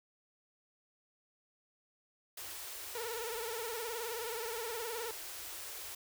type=band-stop noise; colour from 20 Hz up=white; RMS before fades=-45 dBFS; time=2.37-5.95 s; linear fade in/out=5 ms; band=110 to 310 Hz; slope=96 dB/octave
type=tone with vibrato; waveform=sawtooth; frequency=460 Hz; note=A#4; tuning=23 cents flat; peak=-35 dBFS; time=2.95-5.11 s; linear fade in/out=2 ms; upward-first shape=triangle; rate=19 Hz; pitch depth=120 cents each way
effects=none